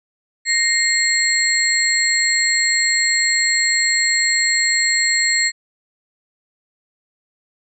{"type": "tone cluster", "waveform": "sine", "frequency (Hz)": [1863, 2111, 4259, 7630], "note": ["A#6", "C7", "C8", "A#8"], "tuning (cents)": [-2, 15, 30, 39], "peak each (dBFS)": -20, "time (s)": [0.45, 5.52], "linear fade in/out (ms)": 50, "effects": []}